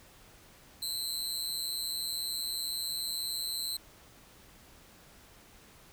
sawtooth tone with amplitude modulation, 4089 Hz, C8, 41 cents flat, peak -26 dBFS, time 0.82-3.77 s, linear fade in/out 5 ms, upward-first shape sine, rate 160 Hz, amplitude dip 100%, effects pink hiss -57 dBFS RMS until 5.92 s

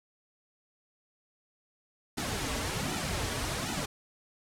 pink noise with flanger, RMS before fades -33 dBFS, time 2.17-3.86 s, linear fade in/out 10 ms, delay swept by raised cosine 1.8 to 5.8 ms, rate 1.3 Hz, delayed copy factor -0.7, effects low-pass 10000 Hz 12 dB/octave

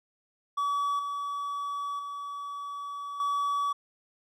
triangle tone with level steps, 1141 Hz, C#6, 50 cents sharp, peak -24 / -29 / -33 / -24 dBFS, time 0.57-3.73 s, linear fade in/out 10 ms, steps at 0.99 / 1.99 / 3.2 s, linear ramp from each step 2 ms, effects none

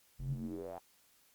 square tone with band-pass filter sweep, 44.21 Hz, F1, 22 cents sharp, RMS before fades -41 dBFS, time 0.19-0.79 s, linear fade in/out 10 ms, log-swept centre 90 to 810 Hz, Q 6.2, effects white hiss -68 dBFS RMS until 1.34 s + Opus 48 kbps

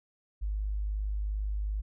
sine tone, 51.3 Hz, G#1, 21 cents flat, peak -29 dBFS, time 0.41-1.82 s, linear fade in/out 20 ms, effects none

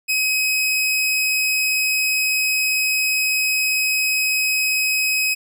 sawtooth tone, 2537 Hz, D#7, 33 cents sharp, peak -14 dBFS, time 0.08-5.35 s, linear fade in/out 20 ms, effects none

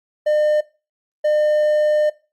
triangle tone pair in turn, 604 / 604 Hz, D5 / D5, +48 / +48 cents, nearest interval unison, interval 0 cents, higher neither, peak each -12 dBFS, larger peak neither, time 0.26-0.61 / 1.24-2.1 s, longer second, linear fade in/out 10 ms, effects noise-tail reverb RT60 0.3 s tail -18 dB re dry + Opus 48 kbps

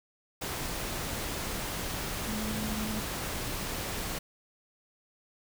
sine tone in noise, 215.1 Hz, A3, 39 cents flat, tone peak -34 dBFS, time 2.27-3 s, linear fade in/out 10 ms, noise pink, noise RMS -35 dBFS, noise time 0.41-4.19 s, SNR -2 dB, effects none

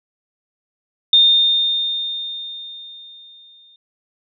sine tone with exponential decay, 3640 Hz, A#7, 42 cents flat, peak -7 dBFS, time 1.13-3.76 s, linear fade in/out 2 ms, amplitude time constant 570 ms, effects none

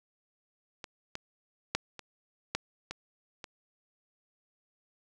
clicks, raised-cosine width 0.2 ms, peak -23 / -19 / -10 / -25 / -12 / -20 / -24 dBFS, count 7, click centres 0.842 / 1.154 / 1.75 / 1.993 / 2.55 / 2.91 / 3.442 s, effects none

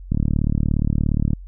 click train, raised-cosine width 5 ms, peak -7 dBFS, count 46, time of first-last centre 0.12-1.333 s, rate 37.1 Hz, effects added 45 Hz sine -34 dBFS peak until 1.47 s

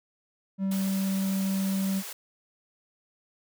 triangle tone, 193.2 Hz, G3, 25 cents flat, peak -23 dBFS, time 0.58-2.03 s, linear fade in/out 50 ms
white high-pass noise, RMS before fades -39 dBFS, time 0.71-2.13 s, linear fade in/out 5 ms, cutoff 360 Hz, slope 96 dB/octave
effects none

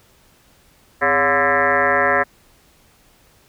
sine tone with frequency modulation, 1174.7 Hz, D6, in tune, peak -13 dBFS, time 1.01-2.24 s, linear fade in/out 20 ms, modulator 153 Hz, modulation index 5, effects pink hiss -54 dBFS RMS until 3.48 s

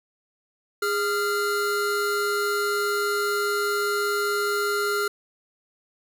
square tone pair together, 410.7 / 1387.4 Hz, G#4 / F6, -19 / -12 cents, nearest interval octave + major sixth, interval 2107 cents, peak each -26 dBFS, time 0.82-5.08 s, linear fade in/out 5 ms, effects none

